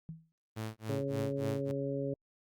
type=tone with exponential decay; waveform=sine; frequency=161.7 Hz; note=E3; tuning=33 cents flat; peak=-37 dBFS; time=0.09-0.32 s; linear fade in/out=0 ms; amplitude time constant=49 ms
type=tone with tremolo; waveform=sawtooth; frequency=110 Hz; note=A2; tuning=in tune; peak=-31 dBFS; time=0.56-1.72 s; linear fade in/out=10 ms; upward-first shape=sine; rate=3.5 Hz; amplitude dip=100%
type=harmonic tone; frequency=138.59 Hz; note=C#3; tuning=in tune; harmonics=1 / 2 / 3 / 4; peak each=-38 / -38 / -38 / -38 dBFS; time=0.89-2.14 s; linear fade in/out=5 ms
effects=Opus 48 kbps

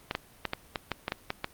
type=clicks; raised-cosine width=0.3 ms; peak=-13 dBFS; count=10; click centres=0.111 / 0.151 / 0.453 / 0.534 / 0.758 / 0.917 / 1.081 / 1.121 / 1.304 / 1.444 s; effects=pink hiss -56 dBFS RMS until 1.53 s + Opus 32 kbps

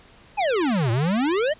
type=exponential two-way sweep; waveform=square; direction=down then up; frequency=880 to 110.1 to 647 Hz; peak=-20 dBFS; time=0.37-1.54 s; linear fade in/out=20 ms; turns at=0.91 s; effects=pink hiss -51 dBFS RMS until 1.59 s + resampled to 8000 Hz

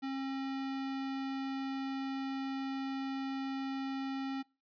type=tone; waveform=square; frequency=269.3 Hz; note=C#4; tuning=50 cents flat; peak=-36 dBFS; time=0.02-4.43 s; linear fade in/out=20 ms; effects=noise-tail reverb RT60 0.3 s tail -24 dB re dry + resampled to 11025 Hz

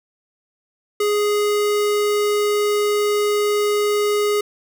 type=tone; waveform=square; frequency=415.3 Hz; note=G#4; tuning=in tune; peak=-17 dBFS; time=1-4.41 s; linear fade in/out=5 ms; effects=none

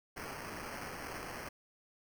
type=noise with sample-and-hold; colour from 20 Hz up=violet; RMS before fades=-44 dBFS; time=0.16-1.49 s; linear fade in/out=10 ms; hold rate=3675 Hz; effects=none

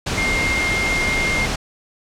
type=tone in noise; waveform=sine; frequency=2121 Hz; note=C7; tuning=23 cents sharp; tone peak=-19 dBFS; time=0.17-1.46 s; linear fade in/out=10 ms; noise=pink; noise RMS=-22 dBFS; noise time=0.06-1.56 s; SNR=0 dB; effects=low-pass 7000 Hz 12 dB/octave

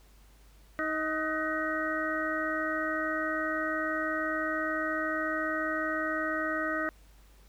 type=harmonic tone with a mistuned harmonic; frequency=314.3 Hz; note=D#4; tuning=18 cents sharp; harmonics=1 / 2 / 4 / 5 / 6; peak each=-35 / -35 / -35 / -35 / -35 dBFS; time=0.79-6.89 s; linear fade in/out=0 ms; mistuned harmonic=5; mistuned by=-68 cents; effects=added 50 Hz sine -55 dBFS peak until 7.48 s + pink hiss -63 dBFS RMS until 7.48 s

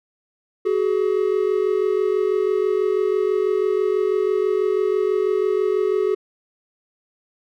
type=tone pair together; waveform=triangle; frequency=376.4 / 422.5 Hz; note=F#4 / G#4; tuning=+30 / +30 cents; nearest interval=major second; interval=200 cents; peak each=-18 dBFS; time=0.65-6.15 s; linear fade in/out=10 ms; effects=none

